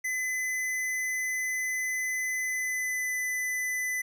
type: tone with pitch glide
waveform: square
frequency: 2020 to 2005 Hz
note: B6 to B6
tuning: +39 to +26 cents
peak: -29 dBFS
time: 0.04-4.02 s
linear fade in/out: 10 ms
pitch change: -13 cents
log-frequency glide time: 2.43-3.16 s
effects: none